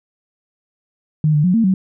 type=tone with pitch steps; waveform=sine; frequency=153.5 / 148.8 / 181.2 / 227.3 / 188.7 Hz; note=D#3 / D3 / F#3 / A#3 / F#3; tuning=-23 / +23 / -36 / -43 / +34 cents; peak=-11 dBFS; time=1.24-1.74 s; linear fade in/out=2 ms; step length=100 ms; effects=none